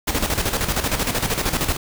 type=noise with tremolo; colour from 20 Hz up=pink; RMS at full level=-20 dBFS; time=0.07-1.77 s; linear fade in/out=10 ms; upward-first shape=square; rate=13 Hz; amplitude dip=60%; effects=none